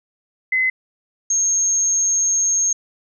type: tone pair in turn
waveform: sine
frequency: 2040 / 6477 Hz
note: C7 / G#8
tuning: -44 / -44 cents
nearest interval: octave + minor sixth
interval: 2000 cents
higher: second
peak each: -15 dBFS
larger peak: neither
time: 0.52-0.7 / 1.3-2.73 s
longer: second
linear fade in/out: 5 ms
effects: none